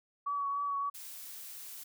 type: tone with vibrato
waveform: sine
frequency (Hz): 1132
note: C#6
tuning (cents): +36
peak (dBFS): -31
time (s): 0.26-0.9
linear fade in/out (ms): 10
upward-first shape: triangle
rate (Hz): 3.4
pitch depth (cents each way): 25
type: noise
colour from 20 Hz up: blue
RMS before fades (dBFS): -46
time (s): 0.94-1.84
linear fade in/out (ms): 10
effects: none